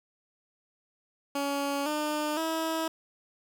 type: tone with pitch steps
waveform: 15% pulse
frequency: 281.3 / 301.5 / 323.1 Hz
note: C#4 / D4 / E4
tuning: +26 / +46 / -35 cents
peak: -22 dBFS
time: 1.35-2.88 s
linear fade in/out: 5 ms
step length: 510 ms
effects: none